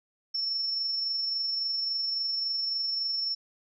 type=tone with amplitude modulation; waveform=sine; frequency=5400 Hz; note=E8; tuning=41 cents sharp; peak=-26 dBFS; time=0.34-3.35 s; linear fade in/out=10 ms; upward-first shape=sine; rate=23.6 Hz; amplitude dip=30%; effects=none

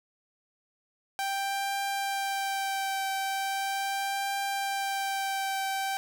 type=tone with vibrato; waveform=sawtooth; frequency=784 Hz; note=G5; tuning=in tune; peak=-25 dBFS; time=1.19-5.97 s; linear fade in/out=0 ms; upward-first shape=triangle; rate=0.39 Hz; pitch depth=18 cents each way; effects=none

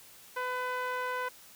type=tone with low-pass filter; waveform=5% pulse; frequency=502 Hz; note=B4; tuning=28 cents sharp; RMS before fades=-34 dBFS; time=0.36-1.29 s; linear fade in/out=10 ms; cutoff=1300 Hz; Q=1.5; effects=white hiss -54 dBFS RMS until 1.55 s

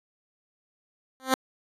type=tone with exponential growth; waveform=10% pulse; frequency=261.6 Hz; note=C4; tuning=in tune; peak=-8 dBFS; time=1.2-1.34 s; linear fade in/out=0 ms; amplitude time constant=30 ms; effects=resampled to 32000 Hz

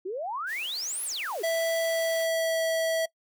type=exponential two-way sweep; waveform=sine; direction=up then down; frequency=349.2 to 11440 to 349.2 Hz; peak=-30 dBFS; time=0.05-1.43 s; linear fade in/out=10 ms; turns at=1.04 s
type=high-pass noise; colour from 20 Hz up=white; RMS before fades=-45 dBFS; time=0.46-2.28 s; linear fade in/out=50 ms; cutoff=300 Hz; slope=48 dB/octave
type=tone with pitch glide; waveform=square; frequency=659.3 to 651.7 Hz; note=E5 to E5; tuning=0 to -20 cents; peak=-25 dBFS; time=1.43-3.06 s; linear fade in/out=10 ms; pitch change=-20 cents; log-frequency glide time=1.79-2.63 s
effects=noise-tail reverb RT60 0.1 s tail -22 dB re dry

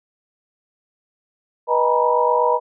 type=tone cluster; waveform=sine; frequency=487.5 / 621 / 826 / 929 / 977 Hz; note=B4 / D#5 / G#5 / A#5 / B5; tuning=-23 / -3 / -10 / -6 / -19 cents; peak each=-19 / -22 / -27 / -21 / -19 dBFS; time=1.67-2.6 s; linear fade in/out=50 ms; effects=none

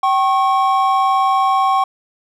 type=tone pair together; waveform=triangle; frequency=771 / 1090.4 Hz; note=G5 / C#6; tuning=-29 / -29 cents; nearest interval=tritone; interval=600 cents; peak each=-13 dBFS; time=0.03-1.84 s; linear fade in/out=5 ms; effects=none

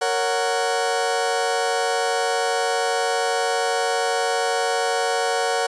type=chord; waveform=sawtooth; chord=F# major; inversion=first; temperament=just; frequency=462.5 / 555 / 740 Hz; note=A#4 / C#5 / F#5; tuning=-14 / +2 / 0 cents; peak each=-20 / -22 / -19 dBFS; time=0.01-5.67 s; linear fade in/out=10 ms; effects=resampled to 22050 Hz

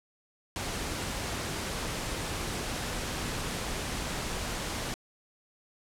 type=noise; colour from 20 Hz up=pink; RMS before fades=-34 dBFS; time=0.56-4.94 s; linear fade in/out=0 ms; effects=low-pass 10000 Hz 12 dB/octave

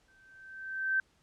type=tone with exponential growth; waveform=sine; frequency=1552 Hz; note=G6; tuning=18 cents flat; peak=-24 dBFS; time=0.08-1 s; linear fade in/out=2 ms; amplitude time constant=200 ms; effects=pink hiss -69 dBFS RMS until 1.22 s + low-pass 8000 Hz 12 dB/octave

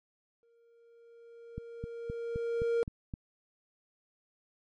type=tone with exponential growth; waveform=triangle; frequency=466.2 Hz; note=A#4; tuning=in tune; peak=-23 dBFS; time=0.43-2.83 s; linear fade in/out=0 ms; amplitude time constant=520 ms
type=click train; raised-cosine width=5 ms; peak=-25 dBFS; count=7; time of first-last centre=1.58-3.138 s; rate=3.85 Hz
effects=MP3 48 kbps

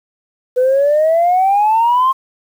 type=exponential sweep; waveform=sine; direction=up; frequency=495.5 to 1073 Hz; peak=-8 dBFS; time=0.56-2.13 s; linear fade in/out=20 ms; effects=tanh soft clip ceiling -6 dBFS + 7-bit

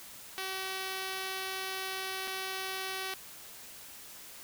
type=tone with dropouts; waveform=5% pulse; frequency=380.4 Hz; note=F#4; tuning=48 cents sharp; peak=-24 dBFS; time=0.38-3.14 s; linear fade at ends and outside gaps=0 ms; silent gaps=2.273-2.278 s; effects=white hiss -49 dBFS RMS until 4.43 s

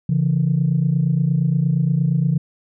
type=tone pair together; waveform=sine; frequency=138.59 / 167.16 Hz; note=C#3 / E3; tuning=0 / +24 cents; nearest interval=minor third; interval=324 cents; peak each=-17 dBFS; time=0.09-2.38 s; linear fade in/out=5 ms; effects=tanh soft clip ceiling -9 dBFS

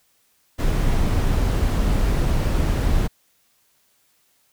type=noise; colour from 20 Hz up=brown; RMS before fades=-19 dBFS; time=0.58-3.08 s; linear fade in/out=20 ms; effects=white hiss -63 dBFS RMS until 4.52 s

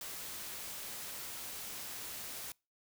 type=noise; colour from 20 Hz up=white; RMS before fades=-44 dBFS; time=0.01-2.52 s; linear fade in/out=2 ms; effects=noise-tail reverb RT60 0.3 s tail -26 dB re dry

